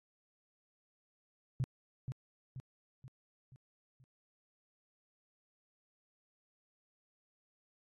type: tone with echo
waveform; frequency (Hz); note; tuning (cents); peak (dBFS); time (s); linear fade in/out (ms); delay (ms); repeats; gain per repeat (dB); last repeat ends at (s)
sine; 129.4; C3; -19; -30; 1.6-1.64; 0; 480; 5; -6; 4.04
effects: AAC 32 kbps